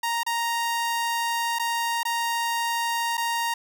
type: tone with dropouts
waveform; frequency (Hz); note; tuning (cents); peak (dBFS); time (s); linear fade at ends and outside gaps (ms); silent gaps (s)
sawtooth; 932.3; A#5; 0; -20; 0.03-3.54; 5; 0.233-0.264 / 1.587-1.595 / 2.032-2.051 / 3.171-3.177
effects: none